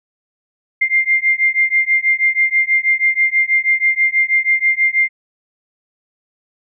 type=beating tone pair; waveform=sine; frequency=2100 / 2106.2 Hz; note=C7 / C7; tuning=+6 / +11 cents; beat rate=6.2 Hz; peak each=-15 dBFS; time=0.81-5.09 s; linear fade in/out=10 ms; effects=none